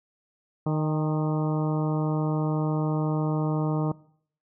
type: harmonic tone with a mistuned harmonic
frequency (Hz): 154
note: D#3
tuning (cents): -17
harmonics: 1 / 2 / 3 / 4 / 5 / 6 / 7 / 8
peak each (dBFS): -24 / -30 / -34 / -36 / -38 / -40 / -41 / -42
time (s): 0.66-3.92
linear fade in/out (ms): 5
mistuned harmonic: 5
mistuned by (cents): +40
effects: noise-tail reverb RT60 0.6 s tail -21 dB re dry